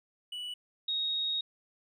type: tone pair in turn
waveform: triangle / sine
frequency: 2952 / 3756 Hz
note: F#7 / A#7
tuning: -5 / +12 cents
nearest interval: major third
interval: 417 cents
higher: second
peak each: -35 / -29 dBFS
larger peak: second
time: 0.32-0.54 / 0.88-1.41 s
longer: second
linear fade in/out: 5 ms
effects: none